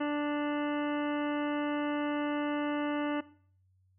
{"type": "harmonic tone", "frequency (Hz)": 293.7, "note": "D4", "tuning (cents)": 0, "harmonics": [1, 2, 3, 4, 5, 6, 7, 9, 10], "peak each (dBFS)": [-30, -36, -40, -42, -44, -46, -47, -49, -50], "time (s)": [0, 3.21], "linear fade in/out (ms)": 10, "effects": ["noise-tail reverb RT60 0.5 s tail -18 dB re dry", "added 93 Hz sine -65 dBFS peak until 3.98 s"]}